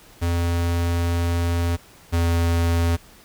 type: tone pair in turn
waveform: square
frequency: 85.6 / 84.67 Hz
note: F2 / E2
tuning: -34 / +47 cents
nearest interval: unison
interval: 19 cents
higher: first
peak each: -20 / -18 dBFS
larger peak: second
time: 0.21-1.77 / 2.12-2.97 s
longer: first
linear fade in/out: 20 ms
effects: pink hiss -49 dBFS RMS until 3.24 s